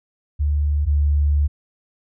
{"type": "tone pair in turn", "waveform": "sine", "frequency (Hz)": [73.42, 72.95], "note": ["D2", "D2"], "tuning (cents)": [0, -11], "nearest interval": "unison", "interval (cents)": 11, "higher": "first", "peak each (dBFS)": [-16, -14], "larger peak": "second", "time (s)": [[0.39, 0.86], [0.86, 1.48]], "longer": "second", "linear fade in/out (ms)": 20, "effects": []}